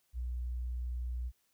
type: tone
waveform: sine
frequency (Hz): 61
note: B1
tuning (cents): -21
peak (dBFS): -34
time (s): 0.13-1.32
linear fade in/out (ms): 50
effects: white hiss -75 dBFS RMS until 1.53 s